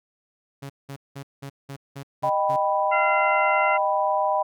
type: tone bursts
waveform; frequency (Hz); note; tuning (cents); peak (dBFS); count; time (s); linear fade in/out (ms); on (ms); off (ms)
sawtooth; 138.59; C#3; 0; -30; 8; 0.62-2.566; 10; 77; 190
type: chord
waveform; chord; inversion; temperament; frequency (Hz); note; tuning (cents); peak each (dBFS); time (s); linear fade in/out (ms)
sine; Eb augmented; none; equal with one note detuned; 617.2 / 784 / 987.8; Eb5 / G5 / B5; -14 / 0 / 0; -24; 2.23-4.43; 10
type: harmonic tone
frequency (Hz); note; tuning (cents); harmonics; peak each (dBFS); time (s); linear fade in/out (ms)
687; F5; -29; 1 / 2 / 3 / 4; -33 / -25 / -25 / -32; 2.91-3.78; 20
effects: none